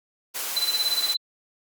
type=noise; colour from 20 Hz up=white; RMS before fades=-30 dBFS; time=0.34-1.15 s; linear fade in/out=20 ms
type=tone with tremolo; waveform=sine; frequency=4031 Hz; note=B7; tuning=35 cents sharp; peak=-19 dBFS; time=0.56-1.17 s; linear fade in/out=10 ms; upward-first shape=sine; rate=17 Hz; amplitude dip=85%
effects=high-pass 400 Hz 12 dB/octave + Opus 48 kbps